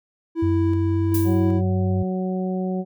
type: tone with tremolo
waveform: triangle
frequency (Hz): 329.6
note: E4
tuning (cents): 0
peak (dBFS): -17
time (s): 0.35-1.62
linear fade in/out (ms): 50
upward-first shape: square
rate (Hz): 1.3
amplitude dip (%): 25
type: tone with pitch glide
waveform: sine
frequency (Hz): 92.5 to 96.6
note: F#2 to G2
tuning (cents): 0 to -25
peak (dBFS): -20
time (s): 0.42-2.03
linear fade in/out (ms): 10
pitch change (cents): +75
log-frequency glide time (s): 0.61-1.26
type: noise with exponential decay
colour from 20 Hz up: violet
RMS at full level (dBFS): -26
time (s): 1.14-1.52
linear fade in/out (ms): 5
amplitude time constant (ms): 82
type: harmonic tone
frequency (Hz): 185.7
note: F#3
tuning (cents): +7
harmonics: 1 / 2 / 3 / 4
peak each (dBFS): -23 / -29 / -33 / -35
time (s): 1.24-2.85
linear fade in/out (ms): 50
effects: none